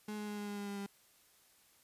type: tone with pitch steps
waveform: 35% pulse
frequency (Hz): 211.2 / 209.5 / 207.8 / 206.1 / 204.5 / 202.8 / 201.2 / 199.58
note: G#3 / G#3 / G#3 / G#3 / G#3 / G#3 / G3 / G3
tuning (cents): +29 / +15 / +1 / -13 / -26 / -41 / +45 / +31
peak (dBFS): -38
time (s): 0.08-0.864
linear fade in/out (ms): 5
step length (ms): 98
effects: white hiss -67 dBFS RMS until 1.83 s + resampled to 32000 Hz